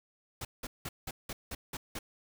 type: noise bursts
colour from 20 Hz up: pink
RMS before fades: -39 dBFS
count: 8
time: 0.41-1.99 s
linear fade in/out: 5 ms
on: 40 ms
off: 180 ms
effects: none